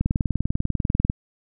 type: click train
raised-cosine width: 5 ms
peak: -9 dBFS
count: 23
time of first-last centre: 0.01-1.099 s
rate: 20.2 Hz
effects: none